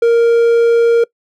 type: tone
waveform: triangle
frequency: 466.2 Hz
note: A#4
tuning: in tune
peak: -5 dBFS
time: 0.02-1.04 s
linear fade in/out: 5 ms
effects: noise-tail reverb RT60 0.1 s tail -23 dB re dry